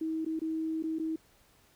sine tone with dropouts, 319.7 Hz, D#4, 47 cents sharp, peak -30 dBFS, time 0.01-1.16 s, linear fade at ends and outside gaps 5 ms, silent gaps 0.249-0.262 / 0.393-0.416 / 0.826-0.837 / 0.987-0.996 s, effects pink hiss -64 dBFS RMS until 1.75 s

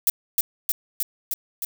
violet noise with echo, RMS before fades -18 dBFS, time 0.07-0.1 s, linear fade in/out 2 ms, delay 310 ms, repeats 5, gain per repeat -2 dB, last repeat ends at 1.65 s, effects none

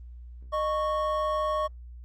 triangle tone pair together, 614 / 1106.4 Hz, D#5 / C#6, -23 / -4 cents, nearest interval minor seventh, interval 1019 cents, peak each -26 / -26 dBFS, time 0.52-1.68 s, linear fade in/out 20 ms, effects added 60 Hz sine -41 dBFS peak until 2.04 s + Opus 24 kbps

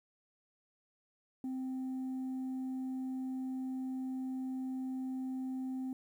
sine tone, 260 Hz, C4, 11 cents flat, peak -33 dBFS, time 1.44-5.93 s, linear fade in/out 2 ms, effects tanh soft clip ceiling -35 dBFS + 11-bit

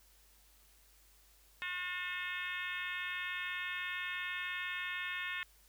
harmonic tone with a mistuned harmonic, 359.7 Hz, F#4, 49 cents flat, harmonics 3 / 4 / 5 / 6 / 7 / 8 / 9 / 10, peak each -48 / -46 / -41 / -44 / -44 / -51 / -51 / -50 dBFS, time 1.62-5.43 s, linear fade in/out 0 ms, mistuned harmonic 7, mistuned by +42 cents, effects added 50 Hz sine -66 dBFS peak until 5.68 s + white hiss -66 dBFS RMS until 5.68 s

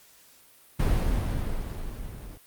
brown noise with level ramp, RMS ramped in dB -21 to -41 dBFS, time 0.79-2.38 s, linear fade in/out 10 ms, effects white hiss -56 dBFS RMS until 2.46 s + Opus 48 kbps

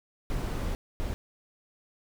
brown noise bursts at uneven times, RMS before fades -31 dBFS, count 2, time 0.3-0.75 / 1-1.14 s, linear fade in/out 0 ms, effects none

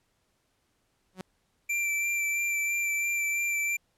sawtooth tone with exponential growth, 186.1 Hz, F#3, 10 cents sharp, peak -28 dBFS, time 1.13-1.21 s, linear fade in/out 2 ms, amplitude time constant 16 ms
square tone with vibrato, 2349 Hz, D7, in tune, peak -27 dBFS, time 1.69-3.77 s, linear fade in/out 10 ms, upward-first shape sine, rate 3 Hz, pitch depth 16 cents each way
effects pink hiss -73 dBFS RMS until 3.97 s + low-pass 12000 Hz 12 dB/octave

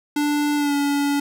square tone with pitch glide, 293.7 to 285 Hz, D4 to C#4, 0 to +48 cents, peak -19 dBFS, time 0.16-1.2 s, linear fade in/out 5 ms, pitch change -52 cents, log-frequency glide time 0.56-0.74 s, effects none

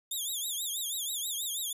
10% pulse tone with vibrato, 3520 Hz, A7, in tune, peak -25 dBFS, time 0.11-1.73 s, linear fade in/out 5 ms, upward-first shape triangle, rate 6.2 Hz, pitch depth 190 cents each way, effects resampled to 32000 Hz

